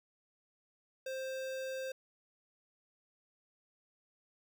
square tone with notch filter, 526 Hz, C5, 9 cents sharp, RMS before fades -40 dBFS, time 1.06-1.92 s, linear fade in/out 5 ms, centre 11000 Hz, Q 1.8, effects none

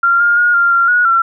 sine tone with pitch steps, 1384 / 1411 / 1434 / 1392 / 1381 / 1455 / 1357 Hz, F6 / F6 / F6 / F6 / F6 / F#6 / E6, -16 / +17 / +45 / -6 / -20 / -29 / +50 cents, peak -8 dBFS, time 0.03-1.22 s, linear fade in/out 5 ms, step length 170 ms, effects none

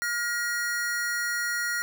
square tone pair together, 1420 / 1900 Hz, F6 / A#6, +28 / +33 cents, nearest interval perfect fourth, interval 505 cents, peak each -30 / -30 dBFS, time 0.02-1.82 s, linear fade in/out 0 ms, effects none

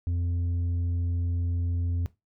sine tone with tanh clipping, 86.6 Hz, F2, 14 cents flat, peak -26 dBFS, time 0.07-2.06 s, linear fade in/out 0 ms, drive 5 dB, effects noise-tail reverb RT60 0.2 s tail -17 dB re dry

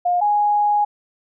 sine tone pair in turn, 710 / 829.3 Hz, F5 / G#5, +28 / -3 cents, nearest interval minor third, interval 269 cents, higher second, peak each -15 / -14 dBFS, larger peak second, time 0.05-0.21 / 0.21-0.85 s, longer second, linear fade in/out 10 ms, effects none

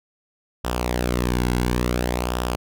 sawtooth tone with flanger, 61 Hz, B1, 21 cents flat, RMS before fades -23 dBFS, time 0.64-2.56 s, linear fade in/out 10 ms, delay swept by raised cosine 0.46 to 1.66 ms, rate 0.57 Hz, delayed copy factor -0.6, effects none

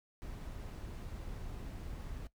brown noise, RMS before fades -44 dBFS, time 0.22-2.27 s, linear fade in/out 0 ms, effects noise-tail reverb RT60 0.1 s tail -17 dB re dry

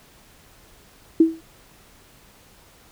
sine tone with exponential decay, 325.1 Hz, E4, 24 cents flat, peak -7 dBFS, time 1.2-1.41 s, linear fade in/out 5 ms, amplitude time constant 45 ms, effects pink hiss -52 dBFS RMS until 2.91 s

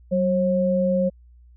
sine tone pair together, 188.83 / 540 Hz, F#3 / C#5, +36 / -45 cents, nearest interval octave + tritone, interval 1819 cents, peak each -21 / -20 dBFS, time 0.11-1.1 s, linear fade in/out 20 ms, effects added 60 Hz sine -47 dBFS peak until 1.56 s

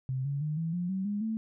sine tone with pitch steps, 130.81 / 141.01 / 152.01 / 163.86 / 176.64 / 190.41 / 205.3 / 221.3 Hz, C3 / C#3 / D#3 / E3 / F3 / F#3 / G#3 / A3, 0 / +30 / -40 / -10 / +20 / +50 / -20 / +10 cents, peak -29 dBFS, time 0.09-1.37 s, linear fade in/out 0 ms, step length 160 ms, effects none

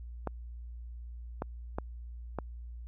clicks, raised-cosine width 1 ms, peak -19 dBFS, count 4, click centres 0.273 / 1.421 / 1.785 / 2.387 s, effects added 59 Hz sine -41 dBFS peak until 2.87 s

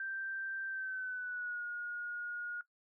sine tone with pitch glide, 1568 to 1437.9 Hz, G6 to F#6, 0 to -50 cents, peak -37 dBFS, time 0-2.61 s, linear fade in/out 2 ms, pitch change -150 cents, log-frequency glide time 0.67-1.64 s, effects noise-tail reverb RT60 0.1 s tail -18 dB re dry

